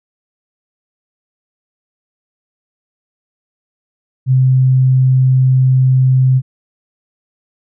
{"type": "tone", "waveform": "sine", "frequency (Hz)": 130, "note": "C3", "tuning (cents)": -11, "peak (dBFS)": -7, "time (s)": [4.26, 6.42], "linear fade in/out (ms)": 50, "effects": []}